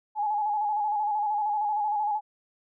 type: tone with vibrato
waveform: sine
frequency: 839 Hz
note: G#5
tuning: 17 cents sharp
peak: -24 dBFS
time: 0.15-2.21 s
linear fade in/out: 50 ms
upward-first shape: square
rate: 13 Hz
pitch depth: 39 cents each way
effects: none